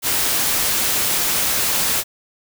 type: noise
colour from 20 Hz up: white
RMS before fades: -19 dBFS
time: 0.02-2.04 s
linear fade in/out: 50 ms
effects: none